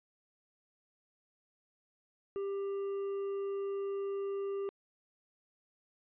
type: tone with hard clipping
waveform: triangle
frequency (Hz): 395.8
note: G4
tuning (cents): +17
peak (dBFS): -35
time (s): 2.36-4.69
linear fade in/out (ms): 0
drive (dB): 7
effects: resampled to 8000 Hz